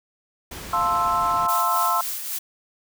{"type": "noise", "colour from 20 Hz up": "pink", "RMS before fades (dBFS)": -36, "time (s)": [0.51, 1.47], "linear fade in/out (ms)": 5}
{"type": "chord", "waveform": "sine", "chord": "F major seventh", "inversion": "none", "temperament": "equal", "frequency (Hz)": [698.5, 880, 1046.5, 1318.5], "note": ["F5", "A5", "C6", "E6"], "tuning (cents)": [0, 0, 0, 0], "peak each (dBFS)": [-27, -28, -22, -23], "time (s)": [0.73, 2.01], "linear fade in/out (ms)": 2}
{"type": "noise with tremolo", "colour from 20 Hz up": "blue", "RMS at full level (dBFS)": -28, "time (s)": [1.48, 2.39], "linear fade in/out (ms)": 10, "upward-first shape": "sine", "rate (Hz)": 3.7, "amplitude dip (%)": 40}
{"effects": []}